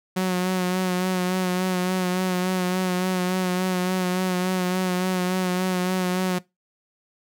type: tone with vibrato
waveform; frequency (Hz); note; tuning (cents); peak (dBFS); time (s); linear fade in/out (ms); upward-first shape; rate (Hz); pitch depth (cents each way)
sawtooth; 183.4; F#3; -15; -17; 0.16-6.39; 10; sine; 3.5; 30
effects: noise-tail reverb RT60 0.2 s tail -21 dB re dry